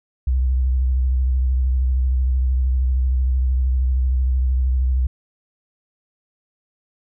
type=tone with vibrato; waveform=sine; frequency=64 Hz; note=C2; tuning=38 cents flat; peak=-15 dBFS; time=0.27-5.07 s; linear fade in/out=5 ms; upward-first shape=sine; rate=13 Hz; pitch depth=54 cents each way; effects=none